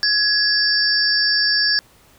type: tone cluster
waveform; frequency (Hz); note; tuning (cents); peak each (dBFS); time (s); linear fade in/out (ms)
sine; 1677 / 4697 / 5360; G#6 / D8 / E8; +16 / -1 / +28; -19; 0.03-1.79; 0
effects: pink hiss -52 dBFS RMS until 2.18 s